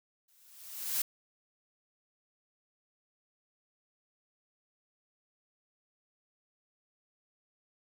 blue noise with exponential growth, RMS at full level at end -29 dBFS, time 0.28-1.02 s, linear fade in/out 5 ms, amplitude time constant 160 ms, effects none

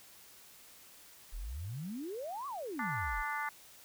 sine exponential two-way sweep, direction up then down, 34.65 to 1174.7 to 34.65 Hz, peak -38 dBFS, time 1.32-3.23 s, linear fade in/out 20 ms, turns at 2.47 s
harmonic tone, 293.3 Hz, D4, 2 cents flat, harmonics 3 / 4 / 5 / 6 / 7, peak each -39 / -40 / -41 / -42 / -42 dBFS, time 2.79-3.49 s, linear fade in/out 2 ms
effects white hiss -57 dBFS RMS until 3.84 s

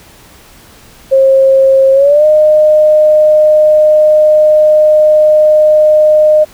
sine tone with pitch glide, 536 to 612.2 Hz, C5 to D#5, +42 to -28 cents, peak -3 dBFS, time 1.11-6.45 s, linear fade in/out 20 ms, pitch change +230 cents, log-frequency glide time 1.93-2.25 s, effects pink hiss -39 dBFS RMS until 6.53 s

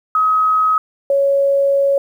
sine tone pair in turn, 1270 / 555.7 Hz, D#6 / C#5, +35 / +4 cents, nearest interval octave + major second, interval 1431 cents, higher first, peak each -11 dBFS, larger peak neither, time 0.15-0.78 / 1.1-1.98 s, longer second, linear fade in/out 2 ms, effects 8-bit

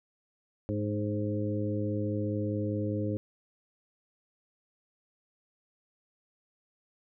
harmonic tone with a mistuned harmonic, 104.9 Hz, G#2, 18 cents sharp, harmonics 1 / 2 / 3 / 4 / 5, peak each -32 / -36 / -34 / -39 / -37 dBFS, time 0.69-3.17 s, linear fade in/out 0 ms, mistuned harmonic 3, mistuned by -30 cents, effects none

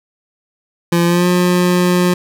25% pulse tone with pitch glide, 171.5 to 178.78 Hz, F3 to F3, -31 to +41 cents, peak -7 dBFS, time 0.92-2.14 s, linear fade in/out 5 ms, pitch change +72 cents, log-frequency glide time 1.06-1.27 s, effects none

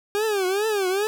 40% pulse tone with vibrato, 402 Hz, G4, 44 cents sharp, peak -20 dBFS, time 0.15-1.07 s, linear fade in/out 0 ms, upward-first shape triangle, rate 2.4 Hz, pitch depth 190 cents each way, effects none

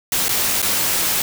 white noise with dropouts, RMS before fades -19 dBFS, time 0.12-1.22 s, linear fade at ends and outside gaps 2 ms, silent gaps 0.284-0.291 / 0.619-0.626 s, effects none

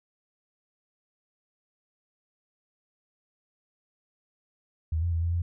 sine tone with pitch steps, 79.8 / 85.9 / 82.8 / 84.9 / 86.2 Hz, D#2 / F2 / E2 / F2 / F2, +44 / -28 / +8 / -48 / -22 cents, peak -24 dBFS, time 4.92-5.42 s, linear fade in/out 5 ms, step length 100 ms, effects none

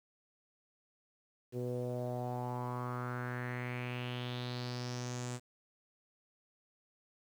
sawtooth tone with low-pass filter sweep, 123.47 Hz, B2, in tune, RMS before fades -39 dBFS, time 1.52-5.4 s, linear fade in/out 50 ms, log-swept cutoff 420 to 8000 Hz, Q 4.5, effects 10-bit

